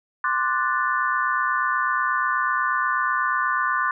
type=chord; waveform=sine; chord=D dominant seventh; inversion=third; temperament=equal; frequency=1046.5 / 1174.7 / 1480 / 1760 Hz; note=C6 / D6 / F#6 / A6; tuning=0 / 0 / 0 / 0 cents; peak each=-25 / -25 / -25 / -27 dBFS; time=0.24-3.91 s; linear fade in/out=2 ms; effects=none